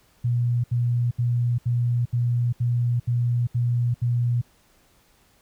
sine tone bursts, 120.5 Hz, B2, 42 cents flat, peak -19 dBFS, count 9, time 0.24-4.416 s, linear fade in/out 10 ms, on 400 ms, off 72 ms, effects pink hiss -60 dBFS RMS until 5.41 s

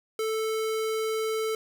square tone, 440 Hz, A4, in tune, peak -27 dBFS, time 0.19-1.55 s, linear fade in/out 2 ms, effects none

